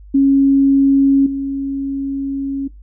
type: tone with level steps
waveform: sine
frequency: 274.6 Hz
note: C#4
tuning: 16 cents flat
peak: -8 / -18 dBFS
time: 0.14-2.68 s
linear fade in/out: 10 ms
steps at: 1.26 s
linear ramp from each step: 5 ms
effects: noise-tail reverb RT60 0.2 s tail -19 dB re dry + added 50 Hz sine -36 dBFS peak until 2.82 s